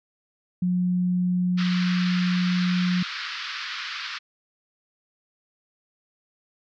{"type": "tone", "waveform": "sine", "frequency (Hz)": 180, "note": "F#3", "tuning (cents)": -47, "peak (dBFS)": -20, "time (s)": [0.62, 3.03], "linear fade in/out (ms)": 5}
{"type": "band-pass noise", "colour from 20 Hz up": "pink", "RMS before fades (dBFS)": -33, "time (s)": [1.57, 4.19], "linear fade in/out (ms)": 20, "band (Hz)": [1200, 5100], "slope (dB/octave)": 48}
{"effects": []}